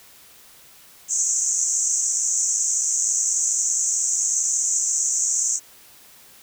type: band-pass noise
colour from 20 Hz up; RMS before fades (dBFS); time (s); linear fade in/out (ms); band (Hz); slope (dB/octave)
pink; -22; 1.08-5.6; 50; 6100 to 7800; 96
effects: white hiss -49 dBFS RMS until 6.42 s